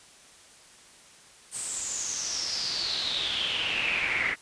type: noise with band-pass filter sweep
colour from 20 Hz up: brown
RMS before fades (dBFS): -30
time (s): 1.51-4.36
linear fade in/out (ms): 50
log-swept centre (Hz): 8700 to 2000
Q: 8
effects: white hiss -53 dBFS RMS until 4.41 s + resampled to 22050 Hz